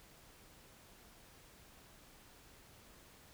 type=silence; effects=pink hiss -61 dBFS RMS until 3.33 s